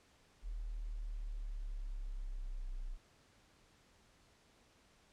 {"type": "exponential sweep", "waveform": "sine", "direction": "down", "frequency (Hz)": [39.93, 30.87], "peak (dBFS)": -39, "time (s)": [0.42, 2.98], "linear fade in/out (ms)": 50, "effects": ["pink hiss -68 dBFS RMS until 5.12 s", "low-pass 8000 Hz 12 dB/octave"]}